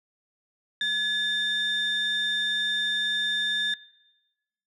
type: tone pair together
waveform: sine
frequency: 1704 / 3611 Hz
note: G#6 / A7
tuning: +44 / +44 cents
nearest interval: octave + minor second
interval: 1300 cents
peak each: -25 dBFS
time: 0.81-3.74 s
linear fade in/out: 2 ms
effects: noise-tail reverb RT60 1.0 s tail -20 dB re dry + tanh soft clip ceiling -20 dBFS